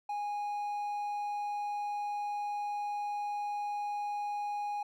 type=tone; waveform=triangle; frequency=825 Hz; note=G#5; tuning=12 cents flat; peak=-31 dBFS; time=0.09-4.83 s; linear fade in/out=5 ms; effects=none